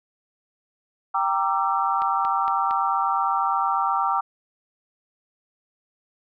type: chord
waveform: sine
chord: E half-diminished seventh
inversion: first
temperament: equal with one note detuned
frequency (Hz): 784 / 932.3 / 1174.7 / 1343.1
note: G5 / Bb5 / D6 / E6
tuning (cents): 0 / 0 / 0 / +32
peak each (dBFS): -25 / -26 / -24 / -27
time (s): 1.14-4.21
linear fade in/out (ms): 10
type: click train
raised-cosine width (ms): 0.3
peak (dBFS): -21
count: 4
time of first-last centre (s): 2.02-2.71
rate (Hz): 4.35
effects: none